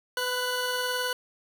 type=tone pair together; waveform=20% pulse; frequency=499.8 / 1480 Hz; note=B4 / F#6; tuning=+21 / 0 cents; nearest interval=octave + perfect fifth; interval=1879 cents; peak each=-25 dBFS; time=0.17-1.13 s; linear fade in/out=2 ms; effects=none